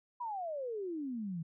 sine exponential sweep, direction down, 1000 to 157.1 Hz, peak -36 dBFS, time 0.2-1.43 s, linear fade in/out 10 ms, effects none

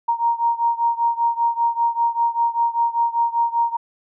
sine beating tone pair, 932.3 / 937.4 Hz, A#5 / A#5, 0 / +9 cents, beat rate 5.1 Hz, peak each -19 / -21 dBFS, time 0.08-3.77 s, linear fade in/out 10 ms, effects none

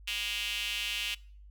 square tone with high-pass filter, 110 Hz, A2, in tune, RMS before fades -34 dBFS, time 0.07-1.15 s, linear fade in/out 10 ms, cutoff 2800 Hz, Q 5.3, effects noise-tail reverb RT60 0.5 s tail -23 dB re dry + added 50 Hz sine -49 dBFS peak until 1.5 s

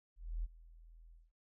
sine tone with ADSR envelope, 41.08 Hz, E1, 5 cents flat, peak -34 dBFS, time 0.16-1.32 s, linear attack 280 ms, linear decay 28 ms, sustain -21 dB, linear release 190 ms, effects none

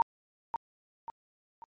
sine tone with echo, 923 Hz, A#5, 17 cents flat, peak -20 dBFS, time 0-0.02 s, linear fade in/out 0 ms, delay 540 ms, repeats 3, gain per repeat -8 dB, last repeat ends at 1.64 s, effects MP3 32 kbps

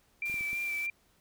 sine tone with vibrato, 2349 Hz, D7, in tune, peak -31 dBFS, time 0.22-0.9 s, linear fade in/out 2 ms, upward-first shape sine, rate 3.2 Hz, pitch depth 24 cents each way
white noise, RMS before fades -49 dBFS, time 0.25-0.87 s, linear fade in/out 10 ms
clicks, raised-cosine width 3 ms, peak -36 dBFS, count 4, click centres 0.298 / 0.342 / 0.409 / 0.531 s
effects pink hiss -68 dBFS RMS until 1.2 s

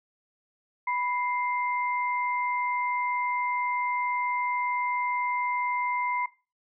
sine tone pair together, 987.8 / 2093 Hz, B5 / C7, 0 / 0 cents, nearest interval octave + minor second, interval 1300 cents, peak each -27 / -31 dBFS, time 0.87-6.26 s, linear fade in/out 5 ms, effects noise-tail reverb RT60 0.3 s tail -18 dB re dry

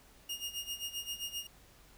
sawtooth tone with tremolo, 2843 Hz, F7, 30 cents sharp, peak -32 dBFS, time 0.29-1.47 s, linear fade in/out 5 ms, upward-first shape sine, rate 7.6 Hz, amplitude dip 80%, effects added 50 Hz sine -64 dBFS peak until 1.97 s + pink hiss -61 dBFS RMS until 1.97 s

